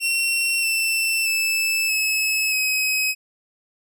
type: tone with pitch steps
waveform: sawtooth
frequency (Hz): 2723 / 2676 / 2630 / 2585 / 2541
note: F7 / E7 / E7 / E7 / D#7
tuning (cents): -44 / +25 / -5 / -34 / +36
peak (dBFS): -16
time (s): 0-3.15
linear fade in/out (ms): 50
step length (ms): 630
effects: none